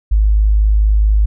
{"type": "tone", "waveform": "sine", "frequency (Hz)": 52.3, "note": "G#1", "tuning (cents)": 13, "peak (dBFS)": -8, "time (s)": [0.11, 1.26], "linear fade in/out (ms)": 10, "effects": []}